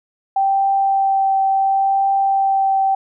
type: tone with vibrato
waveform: sine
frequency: 780 Hz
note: G5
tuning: 9 cents flat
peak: -13 dBFS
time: 0.36-2.95 s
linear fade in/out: 5 ms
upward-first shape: triangle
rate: 0.71 Hz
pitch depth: 11 cents each way
effects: none